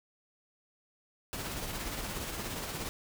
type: noise with tremolo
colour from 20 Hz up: pink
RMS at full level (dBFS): -36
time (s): 1.33-2.89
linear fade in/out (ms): 0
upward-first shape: triangle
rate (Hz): 17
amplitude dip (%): 45
effects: none